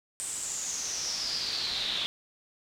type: noise with band-pass filter sweep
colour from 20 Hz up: brown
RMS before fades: -33 dBFS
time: 0.2-2.06 s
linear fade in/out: 0 ms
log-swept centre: 8400 to 3500 Hz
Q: 7.7
effects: none